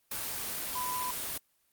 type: tone in noise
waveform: sine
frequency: 1000 Hz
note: B5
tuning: 21 cents sharp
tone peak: -33 dBFS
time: 0.75-1.11 s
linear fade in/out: 5 ms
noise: white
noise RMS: -36 dBFS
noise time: 0.11-1.38 s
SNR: 0 dB
effects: white hiss -72 dBFS RMS until 1.72 s + Opus 24 kbps